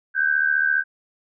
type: tone pair together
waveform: sine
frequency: 1525 / 1599.8 Hz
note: G6 / G6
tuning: -48 / +35 cents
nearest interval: minor second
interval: 83 cents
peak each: -20 dBFS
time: 0.14-0.84 s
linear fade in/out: 50 ms
effects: none